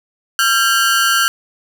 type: ring-modulated tone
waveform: sawtooth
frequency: 1480 Hz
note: F#6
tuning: in tune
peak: -5 dBFS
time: 0.39-1.28 s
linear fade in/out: 0 ms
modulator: 110 Hz
effects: none